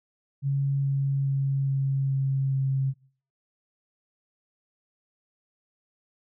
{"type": "tone with pitch steps", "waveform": "sine", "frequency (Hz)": [138.59, 137.79, 137, 136.21, 135.42, 134.64], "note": ["C#3", "C#3", "C#3", "C#3", "C#3", "C3"], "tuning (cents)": [0, -10, -20, -30, -40, 50], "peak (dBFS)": -22, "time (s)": [0.42, 2.94], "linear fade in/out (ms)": 50, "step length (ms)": 420, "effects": ["noise-tail reverb RT60 0.5 s tail -23 dB re dry"]}